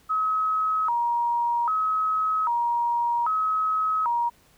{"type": "tone with vibrato", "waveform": "sine", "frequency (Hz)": 1100, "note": "C#6", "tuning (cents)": -14, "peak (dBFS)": -21, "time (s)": [0.09, 4.3], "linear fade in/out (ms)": 20, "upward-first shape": "square", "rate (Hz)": 0.63, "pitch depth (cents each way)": 260, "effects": ["pink hiss -59 dBFS RMS until 4.57 s"]}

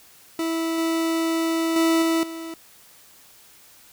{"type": "tone with level steps", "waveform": "40% pulse", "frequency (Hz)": 327.7, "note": "E4", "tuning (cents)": -10, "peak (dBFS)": [-22, -20, -16, -18, -31], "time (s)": [0.39, 2.54], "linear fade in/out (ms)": 2, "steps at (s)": [0.78, 1.76, 2.02, 2.23], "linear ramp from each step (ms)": 2, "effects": ["white hiss -51 dBFS RMS until 3.92 s"]}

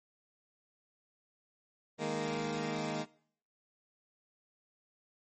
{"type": "chord", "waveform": "15% pulse", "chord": "D# suspended fourth", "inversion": "none", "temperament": "equal", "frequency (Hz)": [155.56, 207.7, 233.1], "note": ["D#3", "G#3", "A#3"], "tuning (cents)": [0, 0, 0], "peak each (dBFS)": [-32, -33, -31], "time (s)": [1.98, 3.06], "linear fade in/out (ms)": 50, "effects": ["noise-tail reverb RT60 0.6 s tail -22 dB re dry", "MP3 32 kbps"]}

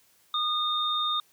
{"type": "tone pair together", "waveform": "sine", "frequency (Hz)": [1226, 3659], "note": ["D#6", "A#7"], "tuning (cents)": [-26, -33], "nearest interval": "octave + perfect fifth", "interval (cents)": 1893, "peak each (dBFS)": [-28, -27], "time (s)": [0.34, 1.2], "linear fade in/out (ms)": 2, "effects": ["white hiss -63 dBFS RMS until 1.32 s", "high-pass 60 Hz 12 dB/octave"]}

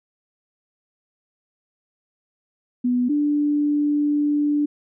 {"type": "tone pair in turn", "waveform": "sine", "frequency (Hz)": [246.9, 293.6], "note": ["B3", "D4"], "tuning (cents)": [0, 0], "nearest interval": "minor third", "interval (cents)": 300, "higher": "second", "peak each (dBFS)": [-17, -17], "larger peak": "neither", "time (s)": [[2.84, 3.09], [3.09, 4.66]], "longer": "second", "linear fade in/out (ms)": 10, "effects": []}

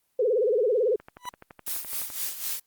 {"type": "tone with vibrato", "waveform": "sine", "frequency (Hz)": 462, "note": "A#4", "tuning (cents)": -16, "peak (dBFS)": -20, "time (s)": [0.19, 0.96], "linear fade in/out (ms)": 5, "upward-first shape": "sine", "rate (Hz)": 18, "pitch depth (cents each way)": 210}
{"type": "click train", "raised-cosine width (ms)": 0.5, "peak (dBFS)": -28, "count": 14, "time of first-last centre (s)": [1, 2.102], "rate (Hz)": 11.8}
{"type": "tone with exponential growth", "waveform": "40% pulse", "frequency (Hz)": 987.8, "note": "B5", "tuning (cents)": 0, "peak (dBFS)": -27, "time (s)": [1.18, 1.29], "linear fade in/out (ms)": 2, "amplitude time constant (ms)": 23}
{"type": "noise with tremolo", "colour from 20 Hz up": "blue", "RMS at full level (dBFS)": -29, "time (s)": [1.66, 2.6], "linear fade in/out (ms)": 10, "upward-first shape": "sine", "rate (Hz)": 3.9, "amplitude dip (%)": 70}
{"effects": ["white hiss -72 dBFS RMS until 2.66 s", "Opus 24 kbps"]}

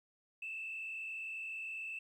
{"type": "tone with frequency modulation", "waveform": "sine", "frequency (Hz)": 2637, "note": "E7", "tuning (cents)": 0, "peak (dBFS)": -39, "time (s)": [0.42, 1.99], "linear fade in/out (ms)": 5, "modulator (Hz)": 47.3, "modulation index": 1.3, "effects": ["tanh soft clip ceiling -36 dBFS", "12-bit"]}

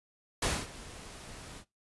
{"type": "noise with ADSR envelope", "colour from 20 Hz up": "pink", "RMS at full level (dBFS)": -28, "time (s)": [0.42, 1.65], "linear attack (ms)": 6, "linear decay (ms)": 240, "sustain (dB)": -19, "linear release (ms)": 75, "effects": ["noise-tail reverb RT60 0.2 s tail -20 dB re dry", "resampled to 24000 Hz"]}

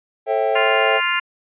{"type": "chord", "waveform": "triangle", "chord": "A dominant seventh", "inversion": "none", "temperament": "equal with one note detuned", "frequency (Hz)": [440, 541.4, 659.3, 784], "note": ["A4", "C#5", "E5", "G5"], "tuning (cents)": [0, -41, 0, 0], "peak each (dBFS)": -20, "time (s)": [0.26, 1.01], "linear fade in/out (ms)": 50}
{"type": "harmonic tone", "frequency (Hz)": 349.2, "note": "F4", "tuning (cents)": 0, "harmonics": [3, 4, 5, 6, 7, 8], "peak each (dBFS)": [-24, -24, -24, -24, -28, -24], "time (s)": [0.55, 1.2], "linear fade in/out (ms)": 10}
{"effects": ["resampled to 8000 Hz"]}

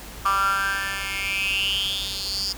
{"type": "tone with high-pass filter sweep", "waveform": "10% pulse", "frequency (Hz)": 196, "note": "G3", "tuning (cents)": 0, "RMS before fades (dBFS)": -25, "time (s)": [0.25, 2.53], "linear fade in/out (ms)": 10, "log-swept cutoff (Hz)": [1200, 5000], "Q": 9.5, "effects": ["added 50 Hz sine -40 dBFS peak until 2.57 s", "pink hiss -40 dBFS RMS until 2.57 s"]}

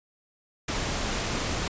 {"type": "noise", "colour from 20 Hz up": "pink", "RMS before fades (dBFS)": -29, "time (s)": [0.68, 1.68], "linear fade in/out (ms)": 5, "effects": ["resampled to 16000 Hz"]}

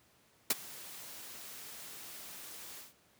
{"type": "noise with ADSR envelope", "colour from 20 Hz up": "white", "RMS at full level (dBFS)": -26, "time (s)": [0.5, 2.94], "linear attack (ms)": 6, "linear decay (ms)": 28, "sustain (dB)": -22, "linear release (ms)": 170, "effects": ["pink hiss -67 dBFS RMS until 3.19 s", "high-pass 100 Hz 12 dB/octave"]}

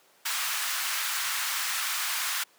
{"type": "high-pass noise", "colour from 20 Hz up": "pink", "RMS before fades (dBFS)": -30, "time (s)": [0.25, 2.44], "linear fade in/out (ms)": 10, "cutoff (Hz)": 1100, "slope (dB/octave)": 24, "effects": ["pink hiss -60 dBFS RMS until 2.58 s", "high-pass 400 Hz 12 dB/octave"]}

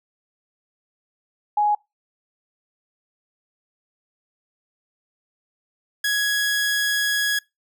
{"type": "tone pair in turn", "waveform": ["sine", "sawtooth"], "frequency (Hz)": [834, 1668], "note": ["G#5", "G#6"], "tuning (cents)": [7, 7], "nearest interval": "octave", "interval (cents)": 1200, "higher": "second", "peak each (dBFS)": -16, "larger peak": "neither", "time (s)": [[1.57, 1.75], [6.04, 7.39]], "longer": "second", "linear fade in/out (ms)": 5, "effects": ["noise-tail reverb RT60 0.2 s tail -24 dB re dry"]}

